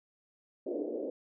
pink band-pass noise, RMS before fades -36 dBFS, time 0.66-1.1 s, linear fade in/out 5 ms, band 280 to 560 Hz, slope 48 dB/octave, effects none

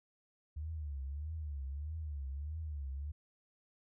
sine tone with vibrato, 73.42 Hz, D2, in tune, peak -38 dBFS, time 0.56-3.12 s, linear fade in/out 10 ms, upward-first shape triangle, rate 1.6 Hz, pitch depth 180 cents each way, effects none

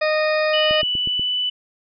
harmonic tone, 617 Hz, D#5, 15 cents flat, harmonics 1 / 2 / 3 / 4 / 6 / 7 / 8, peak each -18 / -27 / -25 / -27 / -35 / -38 / -33 dBFS, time 0.01-0.82 s, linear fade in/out 10 ms
sine tone with pitch glide, 2960 to 2984 Hz, F#7 to F#7, 0 to +14 cents, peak -19 dBFS, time 0.53-1.5 s, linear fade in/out 10 ms, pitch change +14 cents, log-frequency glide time 0.74-1.31 s
click train, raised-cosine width 3 ms, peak -19 dBFS, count 5, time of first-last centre 0.71-1.195 s, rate 8.24 Hz
effects none

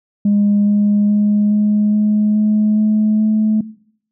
sine tone with pitch steps, 204.8 / 206.3 / 207.9 / 209.5 / 211 / 212.6 / 214.2 / 215.9 Hz, G#3 / G#3 / G#3 / G#3 / G#3 / G#3 / A3 / A3, -24 / -11 / +2 / +15 / +28 / +41 / -46 / -33 cents, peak -9 dBFS, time 0.25-3.61 s, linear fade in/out 5 ms, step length 420 ms, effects noise-tail reverb RT60 0.6 s tail -19 dB re dry + tanh soft clip ceiling -7 dBFS

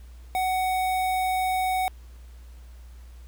square tone with notch filter, 746 Hz, F#5, 14 cents sharp, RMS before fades -25 dBFS, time 0.35-1.88 s, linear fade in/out 0 ms, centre 5900 Hz, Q 1.1, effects added 60 Hz sine -42 dBFS peak until 3.27 s + pink hiss -59 dBFS RMS until 3.27 s

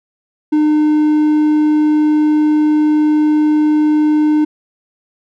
triangle tone, 303.5 Hz, D#4, 43 cents flat, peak -7 dBFS, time 0.52-4.45 s, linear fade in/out 10 ms, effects none

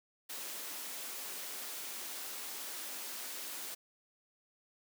white high-pass noise, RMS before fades -43 dBFS, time 0.29-3.75 s, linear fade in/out 10 ms, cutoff 230 Hz, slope 24 dB/octave, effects none

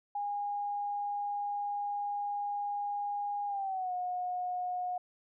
sine tone with pitch glide, 817 to 723.7 Hz, G#5 to F#5, -29 to -39 cents, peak -32 dBFS, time 0.15-4.98 s, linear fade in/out 5 ms, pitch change -210 cents, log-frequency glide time 3.47-3.93 s, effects none

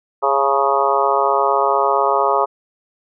harmonic tone with a mistuned harmonic, 137.8 Hz, C#3, 10 cents flat, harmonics 3 / 4 / 5 / 6 / 7 / 8 / 9, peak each -21 / -21 / -21 / -21 / -21 / -21 / -21 dBFS, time 0.22-2.46 s, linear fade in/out 20 ms, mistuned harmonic 6, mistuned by +46 cents, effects none

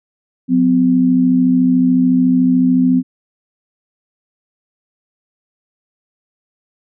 sine tone pair together, 181.49 / 255.3 Hz, F#3 / C4, -33 / -42 cents, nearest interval tritone, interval 591 cents, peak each -16 / -10 dBFS, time 0.48-3.03 s, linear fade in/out 50 ms, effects none

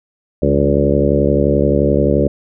harmonic tone with a mistuned harmonic, 71.5 Hz, D2, 46 cents flat, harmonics 1 / 2 / 3 / 4 / 5 / 6 / 7 / 8, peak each -19 / -19 / -19 / -19 / -19 / -19 / -19 / -19 dBFS, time 0.42-2.28 s, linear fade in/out 5 ms, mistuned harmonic 3, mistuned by -48 cents, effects none

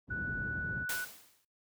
white low-pass noise, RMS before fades -40 dBFS, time 0.07-0.86 s, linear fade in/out 50 ms, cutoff 150 Hz, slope 12 dB/octave
sine tone, 1480 Hz, F#6, in tune, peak -35 dBFS, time 0.1-1.05 s, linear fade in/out 10 ms
white noise with exponential decay, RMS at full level -35 dBFS, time 0.89-1.45 s, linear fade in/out 5 ms, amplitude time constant 120 ms
effects noise-tail reverb RT60 0.3 s tail -26 dB re dry + high-pass 60 Hz 12 dB/octave

